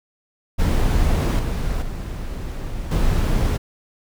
brown noise with level steps, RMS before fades -17 / -22 / -28 / -18 dBFS, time 0.58-3.58 s, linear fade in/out 20 ms, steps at 1.39 / 1.82 / 2.91 s, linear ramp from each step 5 ms, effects none

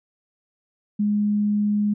sine tone, 207.7 Hz, G#3, in tune, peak -18 dBFS, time 0.99-1.94 s, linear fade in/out 10 ms, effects none

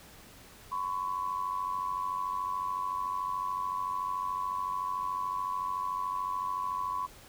sine tone pair together, 1015 / 1108.7 Hz, B5 / C#6, +47 / 0 cents, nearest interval major second, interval 153 cents, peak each -33 / -34 dBFS, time 0.71-7.07 s, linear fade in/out 20 ms, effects pink hiss -53 dBFS RMS until 7.28 s

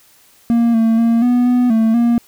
triangle tone with pitch steps, 233.7 / 225.6 / 230.9 / 245.1 / 247 / 223.3 / 236.2 Hz, A#3 / A3 / A#3 / B3 / B3 / A3 / A#3, +5 / +44 / -16 / -13 / 0 / +26 / +23 cents, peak -8 dBFS, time 0.5-2.18 s, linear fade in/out 0 ms, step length 240 ms, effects white hiss -50 dBFS RMS until 2.27 s

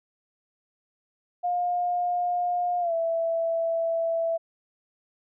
sine tone with pitch glide, 710 to 662.5 Hz, F5 to E5, +28 to +9 cents, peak -23 dBFS, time 1.43-4.38 s, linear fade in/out 20 ms, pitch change -119 cents, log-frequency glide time 2.8-2.93 s, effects none

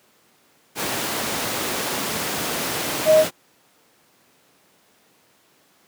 sine tone in noise, 625 Hz, D#5, 8 cents sharp, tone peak -10 dBFS, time 3.05-3.25 s, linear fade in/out 50 ms, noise pink, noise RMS -24 dBFS, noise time 0.75-3.31 s, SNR +11 dB, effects pink hiss -58 dBFS RMS until 5.87 s + high-pass 200 Hz 12 dB/octave

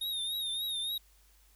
square tone with vibrato, 3705 Hz, A#7, 11 cents flat, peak -33 dBFS, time 0.01-0.98 s, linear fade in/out 5 ms, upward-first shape triangle, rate 3.5 Hz, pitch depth 79 cents each way, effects added 50 Hz sine -62 dBFS peak until 1.55 s + white hiss -66 dBFS RMS until 1.55 s

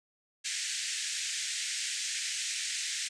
white band-pass noise, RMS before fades -35 dBFS, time 0.44-3.09 s, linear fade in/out 20 ms, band 1700 to 8400 Hz, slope 48 dB/octave, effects none

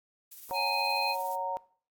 violet noise with tremolo, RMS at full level -44 dBFS, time 0.31-1.36 s, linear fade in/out 10 ms, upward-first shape sine, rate 17 Hz, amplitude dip 35%
sine chord, F# major, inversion second, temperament just, 555 / 740 / 925 Hz, C#5 / F#5 / A#5, +2 / 0 / -14 cents, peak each -37 / -37 / -33 dBFS, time 0.51-1.57 s, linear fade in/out 0 ms
harmonic tone, 833 Hz, G#5, 5 cents sharp, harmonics 1 / 3 / 5, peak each -33 / -33 / -33 dBFS, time 0.53-1.16 s, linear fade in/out 50 ms
effects noise-tail reverb RT60 0.5 s tail -21 dB re dry + AAC 64 kbps

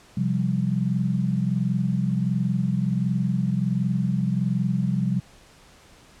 sine chord, C suspended fourth, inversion none, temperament equal, 130.81 / 174.61 / 196 Hz, C3 / F3 / G3, 0 / 0 / 0 cents, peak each -25 dBFS, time 0.17-5.2 s, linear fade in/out 5 ms, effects pink hiss -52 dBFS RMS until 6.2 s + low-pass 9000 Hz 12 dB/octave

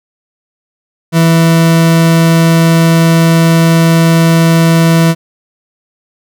40% pulse tone, 164.81 Hz, E3, in tune, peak -4 dBFS, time 1.12-5.15 s, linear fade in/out 50 ms, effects none

